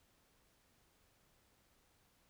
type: silence
effects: pink hiss -73 dBFS RMS until 2.29 s